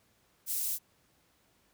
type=high-pass noise; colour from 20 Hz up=pink; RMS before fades=-33 dBFS; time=0.46-0.79 s; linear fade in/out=50 ms; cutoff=11000 Hz; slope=12 dB/octave; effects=pink hiss -69 dBFS RMS until 1.73 s + high-pass 60 Hz 12 dB/octave